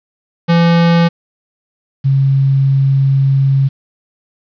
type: tone pair in turn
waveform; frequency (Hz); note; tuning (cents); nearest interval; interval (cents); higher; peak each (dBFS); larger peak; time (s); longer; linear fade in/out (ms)
square / sine; 169.3 / 136.26; E3 / C#3; +46 / -29; major third; 375; first; -8; neither; 0.48-1.09 / 2.04-3.69; second; 20
effects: resampled to 11025 Hz + 7-bit